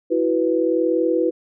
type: chord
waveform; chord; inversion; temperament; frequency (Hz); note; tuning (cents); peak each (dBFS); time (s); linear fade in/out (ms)
sine; E suspended second; none; equal; 329.6 / 370 / 493.9; E4 / F#4 / B4; 0 / 0 / 0; -20 / -22 / -20; 0.1-1.31; 20
effects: none